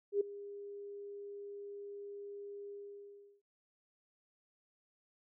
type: tone with ADSR envelope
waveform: sine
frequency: 404.8 Hz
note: G#4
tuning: 44 cents flat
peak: -26 dBFS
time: 0.12-3.42 s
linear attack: 87 ms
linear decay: 7 ms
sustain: -18 dB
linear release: 720 ms
effects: none